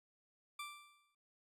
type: tone with exponential decay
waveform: 20% pulse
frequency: 1174.7 Hz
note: D6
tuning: in tune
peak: -37 dBFS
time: 0.59-1.15 s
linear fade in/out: 5 ms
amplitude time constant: 120 ms
effects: resampled to 32000 Hz